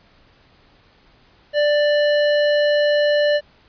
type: tone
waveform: square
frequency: 589 Hz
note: D5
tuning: 5 cents sharp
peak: -15 dBFS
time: 1.53-3.41 s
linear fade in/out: 50 ms
effects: pink hiss -54 dBFS RMS until 3.68 s + resampled to 11025 Hz